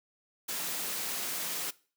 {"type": "high-pass noise", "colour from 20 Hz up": "white", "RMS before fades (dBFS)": -35, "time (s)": [0.48, 1.71], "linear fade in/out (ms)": 10, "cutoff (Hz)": 140, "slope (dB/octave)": 48, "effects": ["noise-tail reverb RT60 0.4 s tail -21 dB re dry"]}